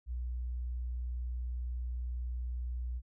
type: tone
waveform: sine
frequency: 61 Hz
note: B1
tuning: 21 cents flat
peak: -34 dBFS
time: 0.06-3.02 s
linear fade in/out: 50 ms
effects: none